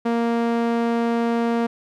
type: tone with band-pass filter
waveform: sawtooth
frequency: 233.1 Hz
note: A#3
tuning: in tune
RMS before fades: -21 dBFS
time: 0.05-1.67 s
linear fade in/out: 10 ms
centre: 480 Hz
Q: 0.53
effects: none